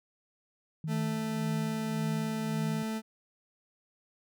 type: tone with tremolo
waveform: sine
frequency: 158 Hz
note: D#3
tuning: 27 cents sharp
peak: -30 dBFS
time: 0.84-2.83 s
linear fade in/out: 2 ms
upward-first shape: sine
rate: 1.8 Hz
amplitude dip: 65%
type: tone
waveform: 40% pulse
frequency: 220 Hz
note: A3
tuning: in tune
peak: -31 dBFS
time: 0.87-3.02 s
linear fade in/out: 50 ms
effects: none